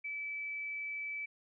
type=tone; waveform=sine; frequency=2306 Hz; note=D7; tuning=32 cents flat; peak=-37 dBFS; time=0.04-1.26 s; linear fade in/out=10 ms; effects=none